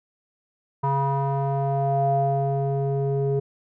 square tone with low-pass filter sweep, 138.3 Hz, C#3, 4 cents flat, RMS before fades -23 dBFS, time 0.83-3.4 s, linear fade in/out 10 ms, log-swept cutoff 1000 to 480 Hz, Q 7.8, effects none

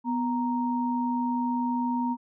sine tone pair together, 246.9 / 932.3 Hz, B3 / A#5, 0 / 0 cents, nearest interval octave + major seventh, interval 2300 cents, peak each -26 / -29 dBFS, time 0.04-2.17 s, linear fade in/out 50 ms, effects none

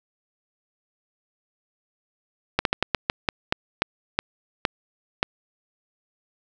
slowing click train, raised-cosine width 0.3 ms, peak -3 dBFS, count 12, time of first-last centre 2.59-5.229 s, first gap 62 ms, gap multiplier 1.25, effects none

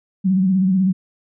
sine tone with vibrato, 188.3 Hz, F#3, 31 cents sharp, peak -13 dBFS, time 0.24-0.93 s, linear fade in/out 20 ms, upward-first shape sine, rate 16 Hz, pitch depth 65 cents each way, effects none

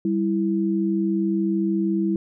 sine tone pair together, 195.86 / 329.6 Hz, G3 / E4, -1 / 0 cents, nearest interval major sixth, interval 901 cents, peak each -22 dBFS, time 0.05-2.16 s, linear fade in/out 2 ms, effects none

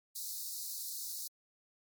white high-pass noise, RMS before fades -41 dBFS, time 0.15-1.28 s, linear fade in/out 10 ms, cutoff 3900 Hz, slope 96 dB/octave, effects MP3 96 kbps

